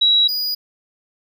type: tone pair in turn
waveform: sine / square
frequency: 3882 / 4909 Hz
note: B7 / D#8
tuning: -31 / -24 cents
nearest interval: major third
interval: 407 cents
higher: second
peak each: -11 / -20 dBFS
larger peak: first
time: 0.01-0.28 / 0.28-0.55 s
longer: neither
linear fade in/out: 10 ms
effects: none